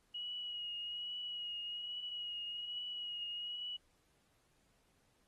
sine tone with vibrato, 2902 Hz, F#7, 34 cents flat, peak -40 dBFS, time 0.14-3.77 s, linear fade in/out 10 ms, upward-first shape triangle, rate 1.2 Hz, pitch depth 28 cents each way, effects pink hiss -75 dBFS RMS until 5.27 s + AAC 32 kbps

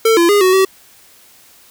square tone with pitch steps, 448.6 / 340.7 / 409.6 / 371.9 / 382 Hz, A4 / F4 / G#4 / F#4 / G4, +34 / -43 / -24 / +9 / -45 cents, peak -9 dBFS, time 0.05-0.65 s, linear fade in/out 5 ms, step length 120 ms, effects white hiss -46 dBFS RMS until 1.7 s

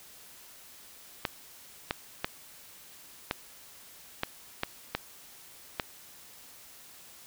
clicks, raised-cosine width 0.3 ms, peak -12 dBFS, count 8, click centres 1.252 / 1.909 / 2.245 / 3.311 / 4.234 / 4.634 / 4.95 / 5.798 s, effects white hiss -52 dBFS RMS until 7.26 s

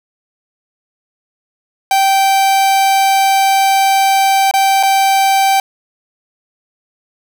45% pulse tone with dropouts, 779 Hz, G5, 11 cents flat, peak -9 dBFS, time 1.91-5.6 s, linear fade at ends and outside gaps 2 ms, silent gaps 4.512-4.538 / 4.829-4.833 s, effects none

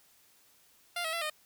10% pulse tone with pitch steps, 698 / 644 / 675 / 613 Hz, F5 / E5 / E5 / D#5, -1 / -41 / +41 / -26 cents, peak -24 dBFS, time 0.96-1.3 s, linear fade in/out 5 ms, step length 85 ms, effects white hiss -64 dBFS RMS until 1.45 s

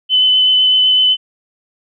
sine tone with vibrato, 3025 Hz, F#7, 38 cents sharp, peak -8 dBFS, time 0.09-1.17 s, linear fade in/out 50 ms, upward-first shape triangle, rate 7.9 Hz, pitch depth 13 cents each way, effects none

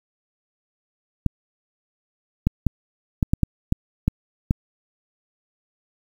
clicks, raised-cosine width 5 ms, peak -5 dBFS, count 9, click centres 1.263 / 2.47 / 2.667 / 3.228 / 3.335 / 3.433 / 3.724 / 4.08 / 4.509 s, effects 7-bit

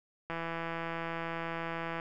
click train, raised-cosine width 0.5 ms, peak -22 dBFS, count 283, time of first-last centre 0.3-1.999 s, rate 166 Hz, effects none

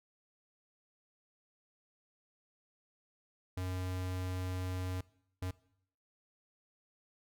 square tone bursts at uneven times, 92 Hz, F#2, 9 cents flat, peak -36 dBFS, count 2, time 3.57-5.01 / 5.42-5.51 s, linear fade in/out 5 ms, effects noise-tail reverb RT60 0.7 s tail -21 dB re dry

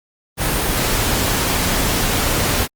pink noise, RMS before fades -18 dBFS, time 0.37-2.68 s, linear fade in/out 50 ms, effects Opus 32 kbps

